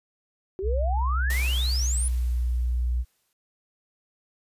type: exponential sweep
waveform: sine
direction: up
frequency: 365.4 to 10260 Hz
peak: -28 dBFS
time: 0.59-2.08 s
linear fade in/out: 0 ms
type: tone with pitch glide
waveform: sine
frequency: 64 to 60.83 Hz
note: C2 to B1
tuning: -38 to -26 cents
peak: -22 dBFS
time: 0.62-3.05 s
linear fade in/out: 50 ms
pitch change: -88 cents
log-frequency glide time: 1.31-2.32 s
type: noise with exponential decay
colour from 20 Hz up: white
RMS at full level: -33 dBFS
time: 1.3-3.33 s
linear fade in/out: 2 ms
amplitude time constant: 440 ms
effects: resampled to 32000 Hz